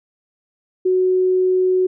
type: tone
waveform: sine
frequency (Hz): 370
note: F#4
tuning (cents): 0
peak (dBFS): -13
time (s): 0.85-1.87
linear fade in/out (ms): 10
effects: none